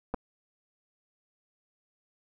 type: clicks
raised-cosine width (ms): 1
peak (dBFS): -18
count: 2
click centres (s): 0.14 / 0.144
effects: none